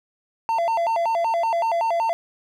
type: tone with vibrato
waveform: triangle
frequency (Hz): 784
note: G5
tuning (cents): 0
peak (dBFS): -17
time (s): 0.49-2.13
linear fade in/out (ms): 0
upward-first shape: square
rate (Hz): 5.3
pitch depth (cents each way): 250
effects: none